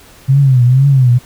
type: tone with vibrato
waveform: sine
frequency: 130.81 Hz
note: C3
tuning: in tune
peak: -5 dBFS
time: 0.28-1.19 s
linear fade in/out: 20 ms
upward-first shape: triangle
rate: 2.1 Hz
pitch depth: 150 cents each way
effects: pink hiss -41 dBFS RMS until 1.25 s